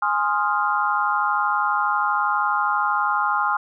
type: chord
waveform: sine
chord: F minor seventh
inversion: first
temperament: equal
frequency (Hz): 830.6 / 1046.5 / 1244.5 / 1396.9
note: Ab5 / C6 / Eb6 / F6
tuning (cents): 0 / 0 / 0 / 0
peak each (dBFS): -24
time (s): 0.02-3.57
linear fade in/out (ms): 5
effects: none